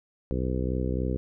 harmonic tone, 63.5 Hz, B1, 49 cents sharp, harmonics 1 / 2 / 3 / 4 / 5 / 6 / 7 / 8, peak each -29 / -32 / -34 / -35 / -36 / -37 / -37 / -38 dBFS, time 0.31-1.17 s, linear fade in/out 0 ms, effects none

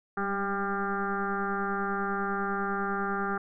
sine tone with frequency modulation, 795 Hz, G5, 24 cents sharp, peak -27 dBFS, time 0.17-3.38 s, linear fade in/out 5 ms, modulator 200 Hz, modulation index 3.7, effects none

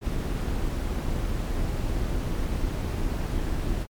brown noise with amplitude modulation, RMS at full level -25 dBFS, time 0.01-3.87 s, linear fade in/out 50 ms, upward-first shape sine, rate 296 Hz, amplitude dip 45%, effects MP3 96 kbps

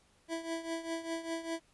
25% pulse tone with tremolo, 329.6 Hz, E4, in tune, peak -29 dBFS, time 0.28-1.6 s, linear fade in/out 50 ms, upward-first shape triangle, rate 5 Hz, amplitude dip 80%, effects pink hiss -68 dBFS RMS until 1.73 s + resampled to 24000 Hz

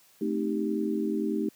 sine chord, A half-diminished seventh, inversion none, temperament equal, 220 / 261.6 / 311.1 / 392 Hz, A3 / C4 / Eb4 / G4, 0 / 0 / 0 / 0 cents, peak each -30 / -36 / -30 / -32 dBFS, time 0.21-1.49 s, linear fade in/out 5 ms, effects white hiss -60 dBFS RMS until 1.55 s + high-pass 100 Hz 12 dB/octave

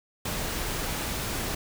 pink noise, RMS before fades -31 dBFS, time 0.25-1.55 s, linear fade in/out 5 ms, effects none

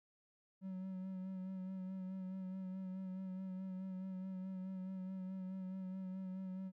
triangle tone with vibrato, 187.8 Hz, F#3, 26 cents sharp, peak -40 dBFS, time 0.61-6.72 s, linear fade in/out 50 ms, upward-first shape sine, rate 4.7 Hz, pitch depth 27 cents each way, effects none

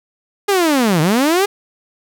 sawtooth linear two-way sweep, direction down then up, 415.3 to 147.1 to 415.3 Hz, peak -8 dBFS, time 0.48-1.46 s, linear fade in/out 10 ms, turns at 1.01 s, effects none

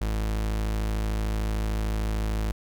40% pulse tone, 53.4 Hz, G#1, 49 cents sharp, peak -24 dBFS, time 0.01-2.52 s, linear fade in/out 5 ms, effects none

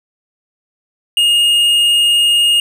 sine tone with tanh clipping, 2848 Hz, F7, 33 cents sharp, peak -10 dBFS, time 1.17-2.6 s, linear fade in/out 2 ms, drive 8 dB, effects none

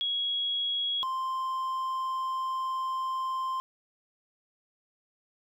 sine / triangle tone pair in turn, 3322 / 1046.4 Hz, G#7 / C6, 0 / 0 cents, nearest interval octave + minor sixth, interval 2000 cents, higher first, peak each -27 dBFS, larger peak neither, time 0.01-1.03 / 1.03-3.6 s, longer second, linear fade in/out 0 ms, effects none

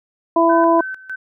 harmonic tone, 333.5 Hz, E4, 20 cents sharp, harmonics 1 / 2 / 3, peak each -15 / -15 / -15 dBFS, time 0.36-0.81 s, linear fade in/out 5 ms
sine tone with tremolo, 1531 Hz, G6, 41 cents flat, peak -24 dBFS, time 0.49-1.16 s, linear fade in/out 10 ms, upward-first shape square, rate 3.3 Hz, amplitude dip 80%
effects none

